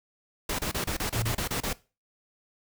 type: noise bursts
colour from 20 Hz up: pink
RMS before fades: -30 dBFS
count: 10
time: 0.49-1.731 s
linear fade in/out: 5 ms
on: 98 ms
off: 29 ms
type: tone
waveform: sine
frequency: 112.8 Hz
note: A2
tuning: 44 cents sharp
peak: -28 dBFS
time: 1.15-1.32 s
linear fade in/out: 5 ms
effects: noise-tail reverb RT60 0.3 s tail -19 dB re dry